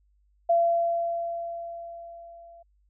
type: tone with level ramp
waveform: sine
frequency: 680 Hz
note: F5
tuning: 46 cents flat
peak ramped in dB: -17 to -47 dBFS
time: 0.49-2.63 s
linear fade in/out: 10 ms
effects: added 50 Hz sine -62 dBFS peak until 2.89 s